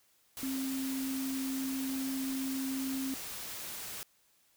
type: tone in noise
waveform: sine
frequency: 266.3 Hz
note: C4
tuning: 31 cents sharp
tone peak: -33 dBFS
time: 0.43-3.14 s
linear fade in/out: 0 ms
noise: white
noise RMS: -42 dBFS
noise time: 0.37-4.03 s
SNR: +6 dB
effects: white hiss -69 dBFS RMS until 4.56 s